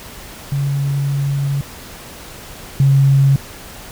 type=tone pair in turn; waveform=sine; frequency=140 / 137.2 Hz; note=C#3 / C#3; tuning=+18 / -17 cents; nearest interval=unison; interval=35 cents; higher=first; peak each=-15 / -8 dBFS; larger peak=second; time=0.52-1.61 / 2.8-3.36 s; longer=first; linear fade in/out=2 ms; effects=pink hiss -35 dBFS RMS until 3.91 s